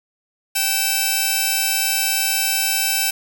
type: tone pair together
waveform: 5% pulse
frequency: 773.9 / 2637 Hz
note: G5 / E7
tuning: -22 / 0 cents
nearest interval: octave + major sixth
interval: 2122 cents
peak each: -10 dBFS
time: 0.55-3.11 s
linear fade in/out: 10 ms
effects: none